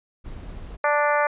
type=noise; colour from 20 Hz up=brown; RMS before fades=-36 dBFS; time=0.24-0.77 s; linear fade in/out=20 ms
type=harmonic tone; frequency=293.7 Hz; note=D4; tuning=in tune; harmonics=2 / 3 / 4 / 5 / 6 / 7 / 8; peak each=-22 / -24 / -25 / -27 / -28 / -31 / -36 dBFS; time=0.84-1.27 s; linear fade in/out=2 ms
effects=resampled to 8000 Hz